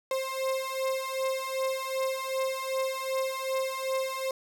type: beating tone pair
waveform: 35% pulse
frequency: 527 / 529.6 Hz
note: C5 / C5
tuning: +12 / +21 cents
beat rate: 2.6 Hz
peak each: -30 dBFS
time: 0.11-4.31 s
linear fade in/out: 2 ms
effects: none